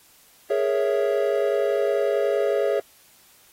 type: chord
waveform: triangle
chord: A# half-diminished seventh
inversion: third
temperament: equal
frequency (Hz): 415.3 / 466.2 / 554.4 / 659.3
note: G#4 / A#4 / C#5 / E5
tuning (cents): 0 / 0 / 0 / 0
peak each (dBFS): -21 / -27 / -22 / -25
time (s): 0.5-2.8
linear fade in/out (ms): 5
effects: white hiss -55 dBFS RMS until 3.52 s + AAC 48 kbps